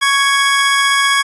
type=tone pair together; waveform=25% pulse; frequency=1112.6 / 1661.2 Hz; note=C#6 / G#6; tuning=+6 / 0 cents; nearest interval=perfect fifth; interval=694 cents; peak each=-10 dBFS; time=0.01-1.23 s; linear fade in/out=20 ms; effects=resampled to 24000 Hz